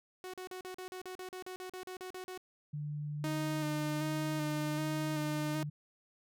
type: tone bursts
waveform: sawtooth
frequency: 369.4 Hz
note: F#4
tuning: 3 cents flat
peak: -38 dBFS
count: 16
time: 0.24-2.376 s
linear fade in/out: 0 ms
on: 96 ms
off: 40 ms
type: tone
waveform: sine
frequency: 148.1 Hz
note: D3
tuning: 15 cents sharp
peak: -36 dBFS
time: 2.73-5.7 s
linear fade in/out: 10 ms
type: tone with vibrato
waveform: sawtooth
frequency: 306.7 Hz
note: D#4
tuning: 25 cents flat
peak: -31 dBFS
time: 3.24-5.63 s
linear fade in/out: 0 ms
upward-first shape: square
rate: 1.3 Hz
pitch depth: 20 cents each way
effects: none